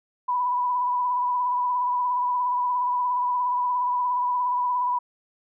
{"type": "tone with vibrato", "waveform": "sine", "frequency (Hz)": 987.8, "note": "B5", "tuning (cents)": 0, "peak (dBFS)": -21, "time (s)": [0.28, 4.99], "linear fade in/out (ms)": 10, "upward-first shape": "sine", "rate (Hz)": 17, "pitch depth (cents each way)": 29, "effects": []}